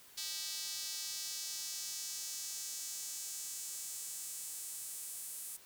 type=tone with high-pass filter sweep; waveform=square; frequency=175.7 Hz; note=F3; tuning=11 cents sharp; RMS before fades=-43 dBFS; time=0.17-5.57 s; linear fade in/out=10 ms; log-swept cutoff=4500 to 9500 Hz; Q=1.8; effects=white hiss -59 dBFS RMS until 5.65 s